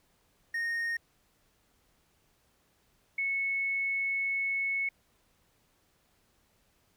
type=tone pair in turn; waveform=triangle / sine; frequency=1852 / 2202 Hz; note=A#6 / C#7; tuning=-12 / -12 cents; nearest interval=minor third; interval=300 cents; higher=second; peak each=-28 dBFS; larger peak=neither; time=0.54-0.97 / 3.18-4.89 s; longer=second; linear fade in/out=5 ms; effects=pink hiss -70 dBFS RMS until 6.96 s